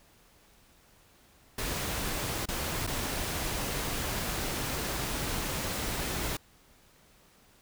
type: noise with dropouts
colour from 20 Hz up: pink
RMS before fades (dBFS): -33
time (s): 1.58-6.37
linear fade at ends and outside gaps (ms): 5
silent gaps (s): 2.457-2.485 / 2.868-2.873
effects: pink hiss -61 dBFS RMS until 7.61 s